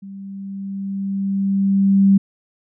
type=tone with level ramp; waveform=sine; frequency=196 Hz; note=G3; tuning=in tune; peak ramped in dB=-32 to -8 dBFS; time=0.02-2.18 s; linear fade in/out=10 ms; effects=none